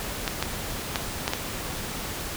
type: clicks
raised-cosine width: 0.2 ms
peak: -7 dBFS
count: 5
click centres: 0.278 / 0.426 / 0.958 / 1.279 / 1.335 s
effects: pink hiss -33 dBFS RMS until 2.36 s